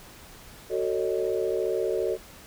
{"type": "chord", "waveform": "sine", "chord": "D# half-diminished seventh", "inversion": "first", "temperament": "just", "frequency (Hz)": [373.4, 448, 560, 622.3], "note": ["F#4", "A4", "C#5", "D#5"], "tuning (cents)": [16, 31, 18, 0], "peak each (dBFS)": [-28, -28, -32, -33], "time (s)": [0.69, 2.18], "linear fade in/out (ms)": 50, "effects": ["pink hiss -48 dBFS RMS until 2.46 s"]}